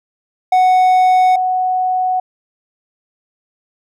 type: tone pair in turn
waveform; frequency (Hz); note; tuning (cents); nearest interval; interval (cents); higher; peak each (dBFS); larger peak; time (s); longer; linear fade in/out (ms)
triangle / sine; 740 / 740; F#5 / F#5; 0 / 0; unison; 0; neither; -6 / -13; first; 0.52-1.36 / 1.36-2.2; neither; 5
effects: none